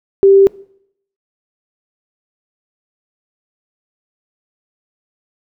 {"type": "tone", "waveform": "sine", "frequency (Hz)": 392, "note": "G4", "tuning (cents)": 0, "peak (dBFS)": -4, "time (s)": [0.23, 0.47], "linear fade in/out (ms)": 0, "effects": ["noise-tail reverb RT60 0.7 s tail -22 dB re dry"]}